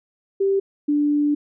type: tone pair in turn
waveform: sine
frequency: 391.5 / 293.3 Hz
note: G4 / D4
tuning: -2 / -2 cents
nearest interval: perfect fourth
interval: 500 cents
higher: first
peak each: -16 dBFS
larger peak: neither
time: 0.4-0.6 / 0.88-1.35 s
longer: second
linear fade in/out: 10 ms
effects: none